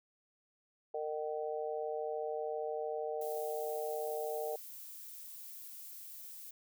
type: harmonic tone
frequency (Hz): 152.9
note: D#3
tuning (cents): -30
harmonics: 3 / 4 / 5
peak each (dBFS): -38 / -40 / -42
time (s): 0.94-4.56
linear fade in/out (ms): 5
type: noise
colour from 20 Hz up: violet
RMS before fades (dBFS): -49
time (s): 3.21-6.51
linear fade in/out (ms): 5
effects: none